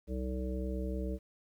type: harmonic tone with a mistuned harmonic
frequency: 63.5 Hz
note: B1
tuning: 49 cents sharp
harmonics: 1 / 3 / 5 / 7 / 9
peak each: -35 / -40 / -42 / -43 / -45 dBFS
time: 0.07-1.19 s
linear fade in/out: 50 ms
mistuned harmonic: 1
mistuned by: +35 cents
effects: 11-bit